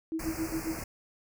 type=tone with tremolo; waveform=sine; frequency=322.7 Hz; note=E4; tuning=37 cents flat; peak=-28 dBFS; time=0.12-0.79 s; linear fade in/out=0 ms; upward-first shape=sine; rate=7.4 Hz; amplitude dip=95%
type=band-stop noise; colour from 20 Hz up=pink; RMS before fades=-39 dBFS; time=0.19-0.84 s; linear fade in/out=5 ms; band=2600 to 4600 Hz; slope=96 dB/octave
type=click; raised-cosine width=5 ms; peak=-30 dBFS; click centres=0.288 s
effects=none